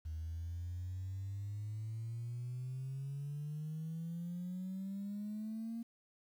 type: exponential sweep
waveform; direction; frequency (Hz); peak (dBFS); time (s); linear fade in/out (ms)
sine; up; 77.78 to 232.8; -38; 0.05-5.83; 10
effects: tanh soft clip ceiling -36 dBFS + 11-bit

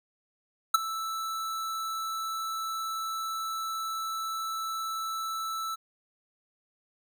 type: tone with ADSR envelope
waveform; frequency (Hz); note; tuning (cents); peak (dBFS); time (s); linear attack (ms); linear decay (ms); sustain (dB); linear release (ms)
square; 1318.5; E6; 0; -15; 0.74-5.76; 7; 16; -17; 20
effects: none

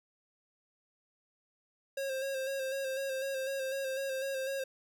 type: tone with vibrato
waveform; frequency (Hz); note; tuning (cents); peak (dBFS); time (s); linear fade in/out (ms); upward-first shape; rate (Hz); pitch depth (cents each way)
square; 537; C5; +45; -34; 1.97-4.64; 5; square; 4; 29
effects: none

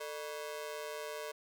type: ring-modulated tone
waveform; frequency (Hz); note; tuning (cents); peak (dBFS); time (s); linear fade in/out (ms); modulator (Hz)
sawtooth; 523; C5; -1; -33; 0-1.32; 10; 77.5
effects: none

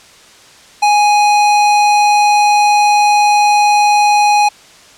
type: tone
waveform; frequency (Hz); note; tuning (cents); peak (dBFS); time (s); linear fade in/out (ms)
square; 830.6; G#5; 0; -8; 0.82-4.49; 10
effects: white hiss -41 dBFS RMS until 4.97 s + low-pass 7000 Hz 12 dB/octave

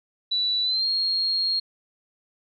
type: tone with pitch glide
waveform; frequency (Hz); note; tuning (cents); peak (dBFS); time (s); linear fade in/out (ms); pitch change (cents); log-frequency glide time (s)
sine; 3951 to 4259; B7 to C8; 0 to +30; -21; 0.31-1.6; 10; +130; 0.63-0.88
effects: none

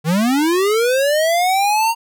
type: linear sweep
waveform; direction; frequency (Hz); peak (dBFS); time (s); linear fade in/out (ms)
square; up; 147.7 to 932.3; -14; 0.04-1.95; 50
effects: none

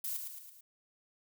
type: noise with echo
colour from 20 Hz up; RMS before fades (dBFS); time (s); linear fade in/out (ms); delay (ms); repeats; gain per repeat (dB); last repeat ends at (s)
violet; -37; 0.04-0.17; 5; 110; 4; -5; 0.61
effects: none

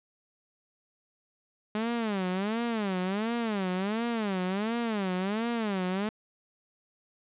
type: tone with vibrato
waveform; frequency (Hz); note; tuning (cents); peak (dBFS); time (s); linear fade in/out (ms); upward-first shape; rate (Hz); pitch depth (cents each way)
sawtooth; 207.7; G#3; 0; -24; 1.75-6.09; 2; sine; 1.4; 230
effects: resampled to 8000 Hz + 11-bit

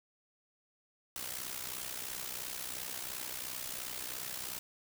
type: noise with amplitude modulation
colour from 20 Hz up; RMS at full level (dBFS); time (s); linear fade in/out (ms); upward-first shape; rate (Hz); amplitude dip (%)
white; -38; 1.16-4.59; 0; sine; 62.9; 70
effects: none

